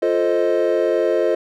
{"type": "chord", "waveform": "triangle", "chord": "F dominant seventh", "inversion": "none", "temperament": "equal with one note detuned", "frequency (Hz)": [349.2, 440, 523.3, 624.4], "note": ["F4", "A4", "C5", "Eb5"], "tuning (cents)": [0, 0, 0, 6], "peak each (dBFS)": -19, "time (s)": [0.02, 1.35], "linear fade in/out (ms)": 5, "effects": []}